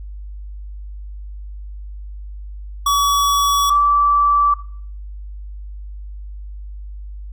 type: tone pair in turn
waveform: square / sine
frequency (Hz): 1136 / 1159.9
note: C#6 / D6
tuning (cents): +42 / -22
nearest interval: unison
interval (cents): 36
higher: second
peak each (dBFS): -14 / -11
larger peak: second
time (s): 2.86-3.7 / 3.7-4.54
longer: neither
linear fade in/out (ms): 5
effects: noise-tail reverb RT60 0.5 s tail -17 dB re dry + added 50 Hz sine -29 dBFS peak until 7.32 s